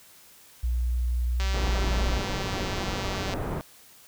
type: tone with pitch glide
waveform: sine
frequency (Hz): 60.4 to 57.21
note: B1 to A#1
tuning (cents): -38 to -32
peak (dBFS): -23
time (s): 0.63-2.19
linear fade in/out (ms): 10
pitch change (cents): -94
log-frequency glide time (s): 1.45-1.7
type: click train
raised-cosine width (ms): 0.2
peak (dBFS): -17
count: 375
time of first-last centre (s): 1.4-3.338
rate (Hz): 193
type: low-pass noise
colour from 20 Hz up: pink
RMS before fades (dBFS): -31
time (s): 1.54-3.61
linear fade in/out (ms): 0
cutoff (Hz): 1100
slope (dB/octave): 12
effects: white hiss -53 dBFS RMS until 4.07 s